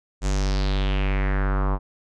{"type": "tone with low-pass filter sweep", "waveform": "square", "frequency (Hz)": 48.5, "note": "G1", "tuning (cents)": -18, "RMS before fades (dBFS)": -22, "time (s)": [0.21, 1.79], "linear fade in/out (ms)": 50, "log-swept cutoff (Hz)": [7600, 990], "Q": 3.4, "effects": []}